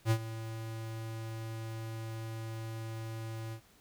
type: tone with ADSR envelope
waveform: square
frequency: 112.2 Hz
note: A2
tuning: 34 cents sharp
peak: -24 dBFS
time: 0.05-3.61 s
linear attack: 59 ms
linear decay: 69 ms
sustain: -15 dB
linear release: 83 ms
effects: pink hiss -63 dBFS RMS until 3.8 s